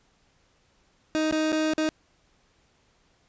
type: tone with dropouts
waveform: 30% pulse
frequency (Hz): 312.2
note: D#4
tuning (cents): +6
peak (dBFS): -20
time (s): 1.15-1.89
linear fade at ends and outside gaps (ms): 0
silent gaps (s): 1.311-1.324 / 1.52-1.527 / 1.736-1.78
effects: pink hiss -65 dBFS RMS until 3.28 s + resampled to 16000 Hz